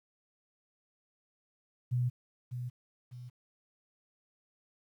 sine tone with echo, 123.47 Hz, B2, in tune, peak -27 dBFS, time 1.91-2.1 s, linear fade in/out 20 ms, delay 600 ms, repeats 2, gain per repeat -8 dB, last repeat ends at 3.3 s, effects 11-bit

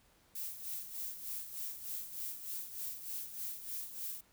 violet noise with tremolo, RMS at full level -40 dBFS, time 0.35-4.21 s, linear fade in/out 5 ms, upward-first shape sine, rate 3.3 Hz, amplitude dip 65%, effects pink hiss -68 dBFS RMS until 4.32 s

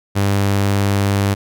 sawtooth tone, 99.7 Hz, G2, 30 cents sharp, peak -10 dBFS, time 0.15-1.35 s, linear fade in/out 20 ms, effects none

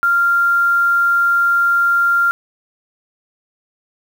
sine tone with quantisation, 1390 Hz, F6, 9 cents flat, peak -11 dBFS, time 0.03-2.31 s, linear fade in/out 0 ms, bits 6, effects none

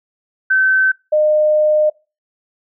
sine tone pair in turn, 1536 / 609.6 Hz, G6 / D#5, -36 / -36 cents, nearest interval octave + major third, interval 1600 cents, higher first, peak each -10 dBFS, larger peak neither, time 0.5-0.92 / 1.12-1.9 s, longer second, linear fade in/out 10 ms, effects noise-tail reverb RT60 0.3 s tail -24 dB re dry

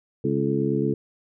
harmonic tone with a mistuned harmonic, 68.7 Hz, C#2, 15 cents flat, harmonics 2 / 3 / 4 / 5 / 6, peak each -27 / -27 / -27 / -27 / -27 dBFS, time 0.24-0.94 s, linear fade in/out 5 ms, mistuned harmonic 6, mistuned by +72 cents, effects none

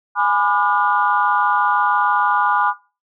sine chord, G# diminished seventh, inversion none, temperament just, 830.6 / 996.7 / 1196.1 / 1435.3 Hz, G#5 / B5 / D6 / F6, 0 / +16 / +31 / +47 cents, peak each -19 dBFS, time 0.15-2.74 s, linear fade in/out 50 ms, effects noise-tail reverb RT60 0.3 s tail -19 dB re dry + tanh soft clip ceiling -3 dBFS

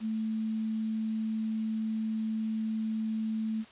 sine tone with quantisation, 220 Hz, A3, in tune, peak -29 dBFS, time 0-3.65 s, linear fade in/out 50 ms, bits 9, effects white hiss -54 dBFS RMS until 3.71 s + resampled to 8000 Hz

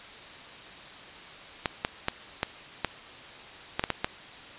clicks, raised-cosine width 0.3 ms, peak -9 dBFS, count 9, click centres 1.658 / 1.849 / 2.084 / 2.431 / 2.847 / 3.795 / 3.839 / 3.903 / 4.045 s, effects white hiss -45 dBFS RMS until 4.58 s + resampled to 8000 Hz

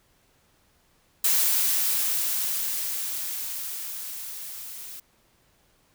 blue noise with level ramp, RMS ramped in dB -21 to -40 dBFS, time 1.24-5 s, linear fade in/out 5 ms, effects pink hiss -64 dBFS RMS until 5.94 s

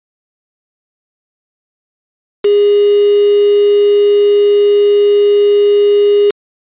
sine tone with quantisation, 409.8 Hz, G#4, 23 cents flat, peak -6 dBFS, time 2.44-6.31 s, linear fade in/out 10 ms, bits 3, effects resampled to 8000 Hz

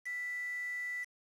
sine tone with quantisation, 1977 Hz, B6, 1 cent sharp, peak -36 dBFS, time 0.05-1.05 s, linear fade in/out 20 ms, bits 8, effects low-pass 10000 Hz 12 dB/octave

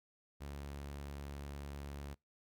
sawtooth tone, 70.9 Hz, C#2, 40 cents sharp, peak -40 dBFS, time 0.4-2.15 s, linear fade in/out 20 ms, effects noise-tail reverb RT60 0.2 s tail -26 dB re dry

